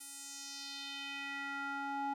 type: tone with band-pass filter sweep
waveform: square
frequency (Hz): 278.7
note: C#4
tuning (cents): +9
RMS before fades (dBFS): -42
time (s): 0-2.14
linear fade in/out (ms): 10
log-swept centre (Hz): 10000 to 800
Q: 2.4
effects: none